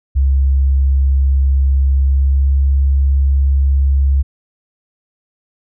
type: tone with pitch glide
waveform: sine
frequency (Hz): 67.7 to 68.49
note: C#2 to C#2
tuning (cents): -40 to -20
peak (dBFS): -9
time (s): 0.15-4.23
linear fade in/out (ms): 20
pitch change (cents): +20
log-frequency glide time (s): 1.99-2.55
effects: none